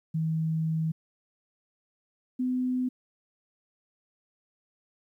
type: tone pair in turn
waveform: sine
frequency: 160 / 253.1 Hz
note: D#3 / B3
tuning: +49 / +43 cents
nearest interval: minor sixth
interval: 794 cents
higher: second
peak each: -25 dBFS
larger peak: neither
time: 0.14-0.92 / 2.39-2.89 s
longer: first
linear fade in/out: 10 ms
effects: 11-bit